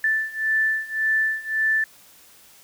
sine beating tone pair, 1760 / 1761.8 Hz, A6 / A6, 0 / +2 cents, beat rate 1.8 Hz, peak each -24 / -22 dBFS, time 0.04-1.84 s, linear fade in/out 2 ms, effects white hiss -51 dBFS RMS until 2.63 s

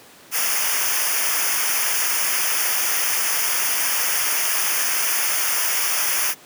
white noise with comb filter, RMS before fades -21 dBFS, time 0.31-6.35 s, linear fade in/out 50 ms, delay 0.25 ms, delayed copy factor -1, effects pink hiss -46 dBFS RMS until 6.45 s + high-pass 200 Hz 12 dB/octave

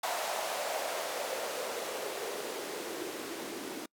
blue noise with band-pass filter sweep, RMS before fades -37 dBFS, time 0.03-3.86 s, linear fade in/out 5 ms, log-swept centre 720 to 300 Hz, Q 3.5, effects noise-tail reverb RT60 0.1 s tail -26 dB re dry

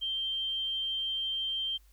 sine tone, 3147 Hz, G7, 6 cents sharp, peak -30 dBFS, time 0.01-1.78 s, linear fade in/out 20 ms, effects added 50 Hz sine -57 dBFS peak until 1.92 s + white hiss -68 dBFS RMS until 1.92 s

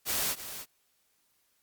white noise with echo, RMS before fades -30 dBFS, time 0.05-0.36 s, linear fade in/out 50 ms, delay 300 ms, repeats 1, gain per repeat -11 dB, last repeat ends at 0.66 s, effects white hiss -72 dBFS RMS until 1.62 s + Opus 48 kbps

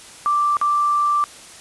sine tone with dropouts, 1174.7 Hz, D6, in tune, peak -15 dBFS, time 0.26-1.24 s, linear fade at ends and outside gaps 0 ms, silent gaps 0.569-0.614 s, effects white hiss -41 dBFS RMS until 1.6 s + resampled to 24000 Hz

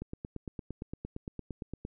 click train, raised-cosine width 3 ms, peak -25 dBFS, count 17, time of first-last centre 0.02-1.851 s, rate 8.74 Hz, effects none

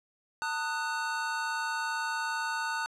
square chord, D# diminished, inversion second, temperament equal with one note detuned, 900 / 1244.5 / 1480 Hz, A5 / D#6 / F#6, +39 / 0 / 0 cents, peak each -35 / -39 / -34 dBFS, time 0.42-2.86 s, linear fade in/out 0 ms, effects low-pass 7000 Hz 12 dB/octave + 11-bit

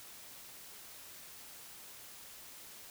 silence, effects white hiss -52 dBFS RMS until 2.9 s

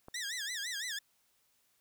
click, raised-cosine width 1 ms, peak -34 dBFS, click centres 0.084 s
15% pulse tone with vibrato, 1800 Hz, A6, 39 cents sharp, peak -30 dBFS, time 0.14-0.99 s, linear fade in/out 5 ms, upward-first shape sine, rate 5.9 Hz, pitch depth 200 cents each way
effects white hiss -73 dBFS RMS until 1.8 s

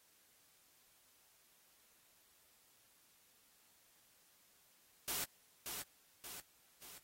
white noise with echo, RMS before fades -40 dBFS, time 5.08-5.24 s, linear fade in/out 0 ms, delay 580 ms, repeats 3, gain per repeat -5 dB, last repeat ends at 6.98 s, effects white hiss -70 dBFS RMS until 7.03 s + AAC 48 kbps

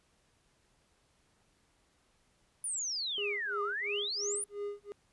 sine exponential two-way sweep, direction down then up, 9956 to 1172 to 9956 Hz, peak -33 dBFS, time 2.64-4.44 s, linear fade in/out 2 ms, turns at 3.62 s
triangle tone with tremolo, 408.8 Hz, G#4, 27 cents flat, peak -32 dBFS, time 3.18-4.92 s, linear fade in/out 0 ms, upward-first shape sine, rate 2.9 Hz, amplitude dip 100%
effects pink hiss -71 dBFS RMS until 5.12 s + resampled to 24000 Hz

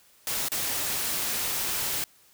white noise with dropouts, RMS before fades -29 dBFS, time 0.27-2.04 s, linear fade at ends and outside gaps 1 ms, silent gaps 0.485-0.518 s, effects white hiss -59 dBFS RMS until 2.33 s

